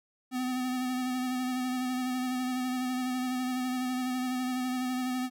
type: tone with vibrato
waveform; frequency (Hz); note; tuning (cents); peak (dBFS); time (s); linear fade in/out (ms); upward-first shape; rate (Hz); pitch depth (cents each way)
square; 253.6; B3; +46; -30; 0.31-5.3; 50; sine; 12; 25
effects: none